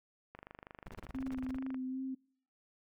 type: click train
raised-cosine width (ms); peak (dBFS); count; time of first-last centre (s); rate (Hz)
0.5; -33; 36; 0.35-1.744; 25.1
type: noise bursts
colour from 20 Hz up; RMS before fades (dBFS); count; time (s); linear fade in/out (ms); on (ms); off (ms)
brown; -46; 13; 0.86-1.567; 2; 23; 34
type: tone with vibrato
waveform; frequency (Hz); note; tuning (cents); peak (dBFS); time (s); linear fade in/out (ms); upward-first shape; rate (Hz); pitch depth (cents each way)
sine; 260.9; C4; -5; -36; 1.14-2.15; 10; sine; 2.5; 23
effects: noise-tail reverb RT60 0.6 s tail -26 dB re dry